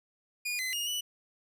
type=tone with pitch steps; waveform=sawtooth; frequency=2440 / 2037 / 2854 / 2960 Hz; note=D#7 / C7 / F7 / F#7; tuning=-34 / -47 / +37 / 0 cents; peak=-28 dBFS; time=0.45-1.01 s; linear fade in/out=10 ms; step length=140 ms; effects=none